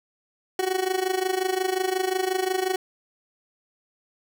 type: tone with amplitude modulation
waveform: 30% pulse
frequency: 374.1 Hz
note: F#4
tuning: 19 cents sharp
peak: -17 dBFS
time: 0.59-2.76 s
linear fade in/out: 2 ms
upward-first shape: sine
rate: 25.6 Hz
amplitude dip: 80%
effects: none